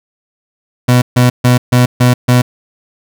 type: tone bursts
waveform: 30% pulse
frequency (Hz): 124.1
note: B2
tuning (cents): +9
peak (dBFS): -3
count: 6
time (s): 0.88-2.42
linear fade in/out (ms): 10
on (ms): 140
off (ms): 140
effects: none